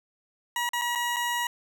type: tone with dropouts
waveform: 20% pulse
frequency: 960 Hz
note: B5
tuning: 49 cents flat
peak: -21 dBFS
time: 0.56-1.47 s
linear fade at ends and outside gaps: 2 ms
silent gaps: 0.691-0.733 / 0.814-0.818 / 0.952-0.956 / 1.162-1.166 s
effects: none